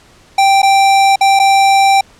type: tone with dropouts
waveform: square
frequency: 784 Hz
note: G5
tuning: in tune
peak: -7 dBFS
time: 0.38-2.01 s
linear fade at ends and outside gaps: 5 ms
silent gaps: 0.619-0.629 / 1.159-1.209 / 1.392-1.397 s
effects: pink hiss -45 dBFS RMS until 2.19 s + low-pass 8000 Hz 12 dB/octave